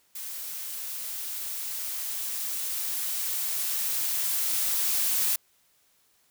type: noise with level ramp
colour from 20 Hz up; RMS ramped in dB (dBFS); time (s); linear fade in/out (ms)
blue; -37 to -25; 0.15-5.36; 5
effects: white hiss -66 dBFS RMS until 6.3 s